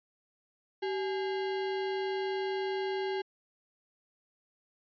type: tone with sample-and-hold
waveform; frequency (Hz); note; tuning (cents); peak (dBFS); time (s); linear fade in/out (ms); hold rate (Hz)
sine; 384.5; G4; -33; -30; 0.82-3.22; 10; 1225
effects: resampled to 11025 Hz